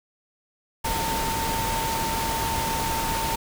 sine tone in noise, 904 Hz, A5, 47 cents sharp, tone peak -27 dBFS, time 0.84-3.36 s, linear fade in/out 10 ms, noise pink, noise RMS -28 dBFS, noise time 0.84-3.36 s, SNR -2 dB, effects none

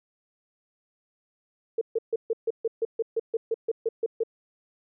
sine tone bursts, 452.5 Hz, A4, 48 cents sharp, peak -22 dBFS, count 15, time 1.78-4.235 s, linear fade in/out 5 ms, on 33 ms, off 140 ms, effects none

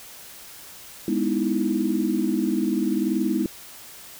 sine chord, E major seventh, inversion first, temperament just, 206 / 247.2 / 309 / 329.6 Hz, G#3 / B3 / D#4 / E4, -14 / +2 / -12 / 0 cents, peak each -26 dBFS, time 1.08-3.46 s, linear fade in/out 2 ms, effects white hiss -43 dBFS RMS until 4.19 s

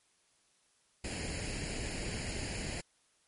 pink noise with comb filter, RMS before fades -38 dBFS, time 1.04-2.81 s, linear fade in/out 5 ms, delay 0.42 ms, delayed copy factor +0.7, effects white hiss -71 dBFS RMS until 3.27 s + MP3 48 kbps

